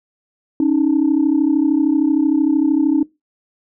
sine tone pair together, 278 / 311.1 Hz, C#4 / D#4, +5 / 0 cents, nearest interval major second, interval 195 cents, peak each -14 dBFS, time 0.6-3.03 s, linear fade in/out 2 ms, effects noise-tail reverb RT60 0.2 s tail -20 dB re dry + tanh soft clip ceiling -7 dBFS

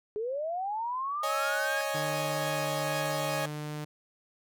sine linear sweep, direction up, 410 to 1662 Hz, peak -30 dBFS, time 0.16-1.81 s, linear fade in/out 0 ms
sawtooth chord, C# suspended second, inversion none, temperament equal, 554.4 / 622.3 / 830.6 Hz, C#5 / D#5 / G#5, 0 / 0 / 0 cents, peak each -30 / -30 / -32 dBFS, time 1.23-3.46 s, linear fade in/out 5 ms
sawtooth tone with pitch glide, 151.1 to 150.23 Hz, D3 to D3, +50 to +40 cents, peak -31 dBFS, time 1.94-3.85 s, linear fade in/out 10 ms, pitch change -10 cents, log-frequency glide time 2.52-2.64 s
effects none

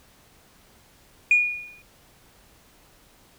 sine tone with exponential decay, 2444 Hz, D#7, 32 cents flat, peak -11 dBFS, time 1.31-1.82 s, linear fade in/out 2 ms, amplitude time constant 110 ms, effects tanh soft clip ceiling -9 dBFS + pink hiss -56 dBFS RMS until 3.38 s

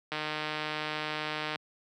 click train, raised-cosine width 0.3 ms, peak -17 dBFS, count 221, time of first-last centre 0.12-1.558 s, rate 153 Hz, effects high-pass 150 Hz 12 dB/octave

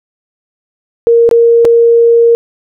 sine tone with dropouts, 466.2 Hz, A#4, in tune, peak -3 dBFS, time 1.07-2.35 s, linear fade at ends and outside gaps 0 ms, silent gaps 1.291-1.312 / 1.648-1.652 s, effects none

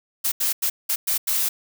blue noise bursts at uneven times, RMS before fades -22 dBFS, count 6, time 0.24-0.32 / 0.4-0.53 / 0.62-0.7 / 0.89-0.96 / 1.07-1.18 / 1.27-1.49 s, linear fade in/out 10 ms, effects none

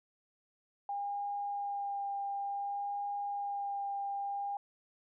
sine tone with vibrato, 805 Hz, G5, 46 cents sharp, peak -34 dBFS, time 0.89-4.57 s, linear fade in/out 2 ms, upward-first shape sine, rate 0.56 Hz, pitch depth 13 cents each way, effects none

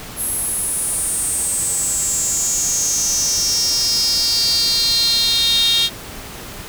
sawtooth tone with high-pass filter sweep, 462.6 Hz, A#4, 13 cents flat, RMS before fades -18 dBFS, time 0.16-5.9 s, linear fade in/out 50 ms, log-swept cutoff 11000 to 3500 Hz, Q 8.8, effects pink hiss -33 dBFS RMS until 6.68 s

